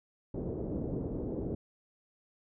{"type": "low-pass noise", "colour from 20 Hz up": "white", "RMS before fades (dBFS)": -36, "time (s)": [0.34, 1.55], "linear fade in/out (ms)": 5, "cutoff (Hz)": 430, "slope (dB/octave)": 24, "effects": []}